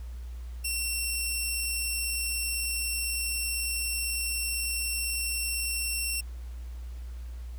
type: tone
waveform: 10% pulse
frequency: 2718 Hz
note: F7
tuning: 48 cents flat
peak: -20 dBFS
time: 0.64-6.21 s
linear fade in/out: 10 ms
effects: added 60 Hz sine -36 dBFS peak until 7.58 s + pink hiss -58 dBFS RMS until 7.58 s